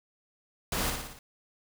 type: noise with echo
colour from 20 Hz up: pink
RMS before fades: -31 dBFS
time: 0.72-0.9 s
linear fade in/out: 2 ms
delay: 58 ms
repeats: 5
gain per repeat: -4 dB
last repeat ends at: 1.19 s
effects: none